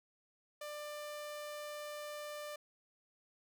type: tone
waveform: sawtooth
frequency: 594 Hz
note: D5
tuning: 20 cents sharp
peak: -39 dBFS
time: 0.61-2.56 s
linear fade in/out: 5 ms
effects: none